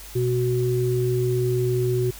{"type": "tone pair together", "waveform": "sine", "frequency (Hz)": [123.47, 370], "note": ["B2", "F#4"], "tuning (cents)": [0, 0], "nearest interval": "octave + perfect fifth", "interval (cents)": 1900, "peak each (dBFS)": -22, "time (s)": [0.15, 2.11], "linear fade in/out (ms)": 10, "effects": ["added 50 Hz sine -42 dBFS peak until 2.19 s", "white hiss -42 dBFS RMS until 2.19 s"]}